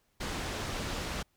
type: low-pass noise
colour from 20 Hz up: pink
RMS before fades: -36 dBFS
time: 0.2-1.23 s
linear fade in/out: 10 ms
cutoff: 6500 Hz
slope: 12 dB/octave
effects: pink hiss -73 dBFS RMS until 1.36 s